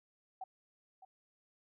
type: tone with echo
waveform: sine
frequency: 758 Hz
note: F#5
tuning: 42 cents sharp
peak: -40 dBFS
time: 0.41-0.44 s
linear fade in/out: 5 ms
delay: 610 ms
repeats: 1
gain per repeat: -13 dB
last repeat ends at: 1.05 s
effects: none